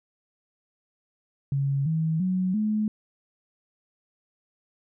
sine tone with pitch steps, 138.59 / 160.12 / 185 / 213.7 Hz, C#3 / D#3 / F#3 / G#3, 0 / +50 / 0 / +50 cents, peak -22 dBFS, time 1.52-2.88 s, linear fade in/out 2 ms, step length 340 ms, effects none

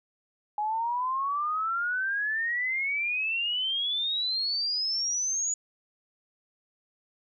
sine exponential sweep, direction up, 830.6 to 6900 Hz, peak -26 dBFS, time 0.58-5.54 s, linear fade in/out 2 ms, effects none

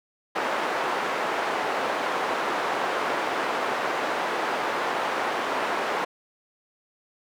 white band-pass noise, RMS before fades -27 dBFS, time 0.35-6.05 s, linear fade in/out 10 ms, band 400 to 1200 Hz, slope 12 dB/octave, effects none

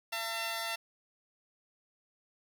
10% pulse tone pair together, 676.5 / 903 Hz, E5 / A5, +45 / +45 cents, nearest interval perfect fourth, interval 500 cents, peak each -28 / -29 dBFS, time 0.12-0.76 s, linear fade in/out 10 ms, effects none

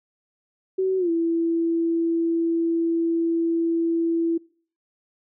sine tone with pitch glide, 377.9 to 332.8 Hz, F#4 to E4, +37 to +17 cents, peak -19 dBFS, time 0.78-4.38 s, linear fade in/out 10 ms, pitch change -220 cents, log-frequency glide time 0.98-1.1 s, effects noise-tail reverb RT60 0.5 s tail -25 dB re dry

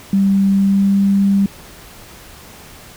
sine tone with pitch glide, 196 to 197.82 Hz, G3 to G3, 0 to +16 cents, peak -10 dBFS, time 0.13-1.46 s, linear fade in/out 2 ms, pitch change +16 cents, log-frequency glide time 0.55-0.98 s, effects pink hiss -39 dBFS RMS until 2.96 s

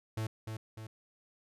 45% pulse tone with echo, 110 Hz, A2, in tune, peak -33 dBFS, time 0.17-0.27 s, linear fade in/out 5 ms, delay 300 ms, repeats 2, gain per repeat -5 dB, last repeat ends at 0.87 s, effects resampled to 32000 Hz

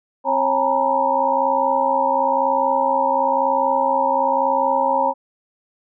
sine tone cluster, 264.1 / 545 / 817 / 901 / 962 Hz, C4 / C#5 / G#5 / A5 / B5, +16 / -29 / -29 / +41 / -46 cents, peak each -29 / -21 / -23 / -20 / -21 dBFS, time 0.24-5.14 s, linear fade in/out 50 ms, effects none

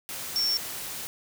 sine tone in noise, 5460 Hz, F8, 40 cents flat, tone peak -23 dBFS, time 0.36-0.57 s, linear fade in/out 0 ms, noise white, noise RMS -36 dBFS, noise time 0.09-1.07 s, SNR +10 dB, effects none

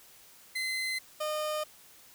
30% pulse tone pair in turn, 2054 / 610.7 Hz, C7 / D#5, -33 / -32 cents, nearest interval octave + major sixth, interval 2099 cents, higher first, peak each -28 dBFS, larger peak neither, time 0.55-0.99 / 1.2-1.64 s, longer neither, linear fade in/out 10 ms, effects white hiss -56 dBFS RMS until 2.14 s

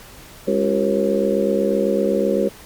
harmonic tone with a mistuned harmonic, 67.9 Hz, C#2, 35 cents flat, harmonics 3 / 4 / 5 / 6 / 7 / 8, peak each -22 / -27 / -25 / -22 / -22 / -21 dBFS, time 0.47-2.49 s, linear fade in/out 10 ms, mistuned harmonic 6, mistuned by -78 cents, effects pink hiss -42 dBFS RMS until 2.65 s + MP3 96 kbps

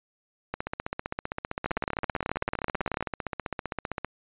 two click trains, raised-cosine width 0.5 ms, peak -15 / -12 dBFS, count 55 / 26, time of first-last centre 0.54-4.046 / 1.66-3.026 s, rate 15.4 / 18.3 Hz, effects resampled to 8000 Hz

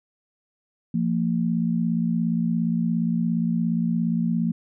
sine tone pair together, 171.8 / 229 Hz, F3 / A#3, -28 / -31 cents, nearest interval perfect fourth, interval 497 cents, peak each -23 dBFS, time 0.94-4.52 s, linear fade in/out 5 ms, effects none

